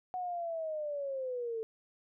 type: linear sweep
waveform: sine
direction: down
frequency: 740 to 440 Hz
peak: -34 dBFS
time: 0.14-1.63 s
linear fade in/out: 0 ms
effects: none